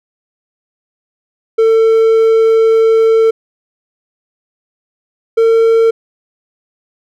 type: tone pair in turn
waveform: triangle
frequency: 448.1 / 453.6 Hz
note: A4 / A#4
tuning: +32 / -47 cents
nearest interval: unison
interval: 21 cents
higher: second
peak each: -4 dBFS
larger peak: neither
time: 1.58-3.31 / 5.37-5.91 s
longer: first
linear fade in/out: 10 ms
effects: none